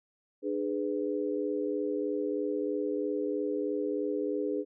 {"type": "chord", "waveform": "sine", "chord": "G# diminished", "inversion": "second", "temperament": "just", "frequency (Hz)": [299, 415.3, 498.4], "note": ["D4", "G#4", "B4"], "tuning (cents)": [31, 0, 16], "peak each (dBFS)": [-33, -32, -35], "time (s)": [0.42, 4.65], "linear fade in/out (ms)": 50, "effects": []}